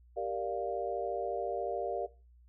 sine chord, G minor seventh, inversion none, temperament equal, 392 / 466.2 / 587.3 / 698.5 Hz, G4 / Bb4 / D5 / F5, 0 / 0 / 0 / 0 cents, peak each -39 / -37 / -37 / -37 dBFS, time 0.16-2.07 s, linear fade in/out 20 ms, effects noise-tail reverb RT60 0.3 s tail -17 dB re dry + added 60 Hz sine -57 dBFS peak until 2.48 s

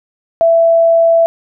sine tone, 665 Hz, E5, 15 cents sharp, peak -6 dBFS, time 0.41-1.26 s, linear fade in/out 0 ms, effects none

